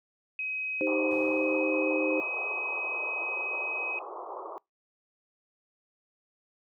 sine tone, 2533 Hz, D#7, 30 cents sharp, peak -30 dBFS, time 0.39-3.99 s, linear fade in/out 2 ms
sine chord, C minor, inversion first, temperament equal, 311.1 / 392 / 523.3 Hz, Eb4 / G4 / C5, 0 / 0 / 0 cents, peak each -29 / -33 / -29 dBFS, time 0.81-2.2 s, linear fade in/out 0 ms
white band-pass noise, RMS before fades -40 dBFS, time 0.87-4.58 s, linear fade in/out 0 ms, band 340 to 1200 Hz, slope 96 dB/octave
brown noise with exponential decay, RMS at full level -41 dBFS, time 1.11-2.95 s, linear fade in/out 1 ms, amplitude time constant 400 ms
effects noise-tail reverb RT60 0.2 s tail -26 dB re dry + high-pass 200 Hz 12 dB/octave

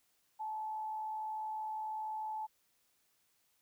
sine tone with frequency modulation, 867 Hz, A5, 26 cents flat, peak -37 dBFS, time 0.39-2.47 s, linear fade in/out 20 ms, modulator 61.3 Hz, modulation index 0.27, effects white hiss -75 dBFS RMS until 3.61 s

